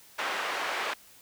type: band-pass noise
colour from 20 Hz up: white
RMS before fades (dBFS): -32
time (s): 0.18-0.94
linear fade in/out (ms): 10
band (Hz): 570 to 1900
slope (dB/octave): 12
effects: white hiss -55 dBFS RMS until 1.21 s